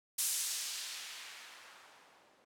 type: noise with low-pass filter sweep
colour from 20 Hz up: violet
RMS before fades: -42 dBFS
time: 0.18-2.45 s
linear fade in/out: 10 ms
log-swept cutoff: 10000 to 490 Hz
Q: 0.82
effects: none